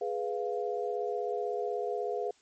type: chord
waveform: sine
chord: F diminished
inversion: first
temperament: equal with one note detuned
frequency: 417.7 / 493.9 / 698.5 Hz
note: Ab4 / Cb5 / F5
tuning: +10 / 0 / 0 cents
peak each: -33 / -35 / -36 dBFS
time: 0.01-2.31 s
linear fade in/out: 5 ms
effects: white hiss -65 dBFS RMS until 2.41 s + MP3 32 kbps